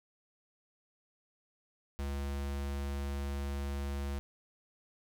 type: tone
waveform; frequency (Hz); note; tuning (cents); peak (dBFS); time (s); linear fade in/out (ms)
square; 70; C#2; +18; -35; 1.99-4.19; 0
effects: none